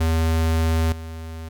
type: tone with level steps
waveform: square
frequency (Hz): 81.1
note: E2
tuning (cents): -28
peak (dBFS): -18 / -32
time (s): 0-1.49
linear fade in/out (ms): 10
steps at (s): 0.92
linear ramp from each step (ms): 5
effects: none

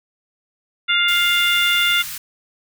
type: harmonic tone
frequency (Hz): 701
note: F5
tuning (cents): +6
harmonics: 2 / 3 / 4 / 5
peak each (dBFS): -20 / -20 / -20 / -20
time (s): 0.88-2.03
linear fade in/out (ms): 20
type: band-stop noise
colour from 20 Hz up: white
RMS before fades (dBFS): -30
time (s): 1.08-2.18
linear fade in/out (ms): 5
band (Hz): 170 to 1200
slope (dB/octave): 24
effects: none

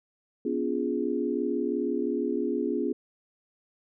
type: chord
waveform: sine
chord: B diminished seventh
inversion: none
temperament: equal with one note detuned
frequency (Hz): 246.9 / 286.3 / 349.2 / 415.3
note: B3 / D4 / F4 / Ab4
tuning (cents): 0 / -44 / 0 / 0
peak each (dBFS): -31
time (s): 0.45-2.93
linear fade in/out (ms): 5
effects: none

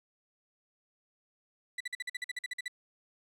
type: tone bursts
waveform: 35% pulse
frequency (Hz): 1975.5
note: B6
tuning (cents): 0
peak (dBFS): -32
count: 13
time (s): 1.78-2.681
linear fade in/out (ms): 5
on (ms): 25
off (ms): 48
effects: low-pass 9000 Hz 12 dB/octave

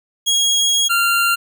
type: tone pair in turn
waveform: 25% pulse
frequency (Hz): 3298 / 1386.6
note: G#7 / F6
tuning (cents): -13 / -13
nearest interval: octave + minor third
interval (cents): 1500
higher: first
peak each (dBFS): -10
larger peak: neither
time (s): 0.26-0.89 / 0.89-1.36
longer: first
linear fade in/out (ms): 20
effects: none

